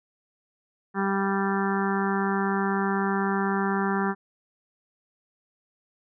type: harmonic tone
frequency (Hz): 196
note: G3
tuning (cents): 0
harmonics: 1 / 2 / 4 / 5 / 6 / 7 / 8 / 9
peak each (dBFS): -26 / -29 / -32 / -33 / -34 / -34 / -35 / -36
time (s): 0.94-4.15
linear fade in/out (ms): 50
effects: none